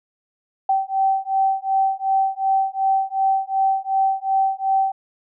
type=beating tone pair; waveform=sine; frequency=772 / 774.7 Hz; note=G5 / G5; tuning=-27 / -21 cents; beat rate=2.7 Hz; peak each=-20 dBFS; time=0.69-4.92 s; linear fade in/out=5 ms; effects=none